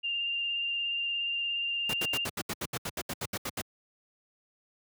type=tone with vibrato; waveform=sine; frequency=2794 Hz; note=F7; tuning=in tune; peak=-29 dBFS; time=0.03-2.26 s; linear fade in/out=20 ms; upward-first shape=sine; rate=17 Hz; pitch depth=16 cents each way
type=noise bursts; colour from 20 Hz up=pink; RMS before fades=-33 dBFS; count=15; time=1.89-3.616 s; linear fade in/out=5 ms; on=46 ms; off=74 ms
effects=high-pass 100 Hz 12 dB/octave